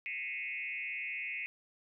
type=tone with frequency modulation; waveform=sine; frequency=2335 Hz; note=D7; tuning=11 cents flat; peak=-36 dBFS; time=0.06-1.46 s; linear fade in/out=0 ms; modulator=136 Hz; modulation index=2.2; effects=none